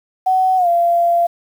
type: tone with pitch glide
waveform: sine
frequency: 750 to 687.8 Hz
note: F#5 to F5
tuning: +23 to -27 cents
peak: -11 dBFS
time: 0.26-1.27 s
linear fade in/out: 10 ms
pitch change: -150 cents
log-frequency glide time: 0.57-0.68 s
effects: 7-bit